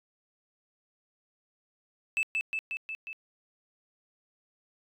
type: tone with echo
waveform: sine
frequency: 2627 Hz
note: E7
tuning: 7 cents flat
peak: -22 dBFS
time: 2.17-2.23 s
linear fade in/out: 0 ms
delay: 180 ms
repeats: 5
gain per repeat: -3 dB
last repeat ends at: 3.13 s
effects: tanh soft clip ceiling -24 dBFS